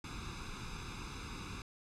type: noise with comb filter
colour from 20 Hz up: pink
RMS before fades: -44 dBFS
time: 0.04-1.62 s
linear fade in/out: 2 ms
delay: 0.8 ms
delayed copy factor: +0.9
effects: low-pass 6000 Hz 12 dB/octave